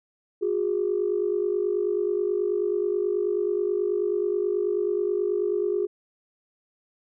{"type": "tone pair together", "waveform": "sine", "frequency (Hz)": [361.3, 410.6], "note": ["F#4", "G#4"], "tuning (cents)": [-41, -20], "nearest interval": "major second", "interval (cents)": 221, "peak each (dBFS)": [-25, -24], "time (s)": [0.41, 5.87], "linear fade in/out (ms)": 20, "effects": ["tanh soft clip ceiling -14 dBFS"]}